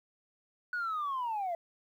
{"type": "linear sweep", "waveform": "sine", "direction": "down", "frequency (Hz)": [1480, 659.3], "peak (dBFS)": -30, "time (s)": [0.73, 1.55], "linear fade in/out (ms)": 2, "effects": ["tanh soft clip ceiling -29 dBFS", "11-bit"]}